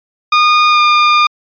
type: tone with pitch glide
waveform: sawtooth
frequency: 1223 to 1209 Hz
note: D#6 to D6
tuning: -30 to +50 cents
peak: -3 dBFS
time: 0.32-1.27 s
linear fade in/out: 5 ms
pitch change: -20 cents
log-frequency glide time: 0.7-0.8 s
effects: resampled to 11025 Hz